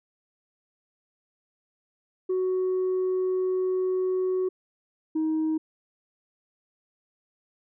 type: tone pair in turn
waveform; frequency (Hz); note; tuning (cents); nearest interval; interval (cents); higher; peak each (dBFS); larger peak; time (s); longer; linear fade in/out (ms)
sine; 371.2 / 315.1; F#4 / D#4; +6 / +22; minor third; 284; first; -21; neither; 2.29-4.49 / 5.15-5.58; first; 10
effects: tanh soft clip ceiling -21 dBFS